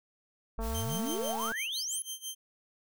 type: exponential sweep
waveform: sine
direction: up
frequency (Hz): 40.08 to 10900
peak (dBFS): -33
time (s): 0.58-2.02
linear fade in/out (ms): 0
type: click train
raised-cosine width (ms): 1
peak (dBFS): -27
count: 210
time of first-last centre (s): 0.59-1.519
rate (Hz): 225
type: band-stop noise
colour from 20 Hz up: white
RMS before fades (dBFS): -45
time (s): 0.6-1.55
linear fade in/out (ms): 50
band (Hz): 210 to 520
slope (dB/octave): 96
type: tone with tremolo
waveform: 15% pulse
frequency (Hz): 3136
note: G7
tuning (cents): 0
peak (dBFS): -28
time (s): 0.74-2.35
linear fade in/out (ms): 10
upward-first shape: sine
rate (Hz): 6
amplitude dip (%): 90
effects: none